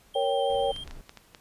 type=tone with vibrato; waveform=triangle; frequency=3171 Hz; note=G7; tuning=19 cents sharp; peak=-35 dBFS; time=0.14-0.84 s; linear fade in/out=5 ms; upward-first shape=sine; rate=6.2 Hz; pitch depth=16 cents each way
type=chord; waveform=sine; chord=G diminished; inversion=first; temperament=equal; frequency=466.2 / 554.4 / 784 Hz; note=Bb4 / Db5 / G5; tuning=0 / 0 / 0 cents; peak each=-29 / -26 / -28 dBFS; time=0.15-0.72 s; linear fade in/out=10 ms
type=noise; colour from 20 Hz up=brown; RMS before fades=-44 dBFS; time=0.5-1.01 s; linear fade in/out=0 ms
type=clicks; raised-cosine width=0.2 ms; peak=-26 dBFS; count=6; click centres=0.763 / 0.876 / 0.91 / 1.094 / 1.173 / 1.348 s
effects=pink hiss -59 dBFS RMS until 1.4 s + resampled to 32000 Hz